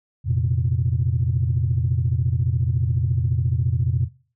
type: chord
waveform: sine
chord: F suspended fourth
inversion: none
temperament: equal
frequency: 87.31 / 116.54 / 130.81 Hz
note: F2 / Bb2 / C3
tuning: 0 / 0 / 0 cents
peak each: -22 dBFS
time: 0.24-4.09 s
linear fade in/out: 50 ms
effects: noise-tail reverb RT60 0.4 s tail -19 dB re dry + tanh soft clip ceiling -10 dBFS